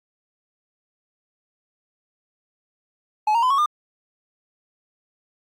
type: tone with pitch steps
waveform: triangle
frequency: 853 / 930.2 / 1014.4 / 1106.2 / 1206.3 Hz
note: G#5 / A#5 / B5 / C#6 / D6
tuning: +46 / -4 / +46 / -4 / +46 cents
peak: -14 dBFS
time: 3.27-3.66 s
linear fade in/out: 5 ms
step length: 78 ms
effects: AAC 48 kbps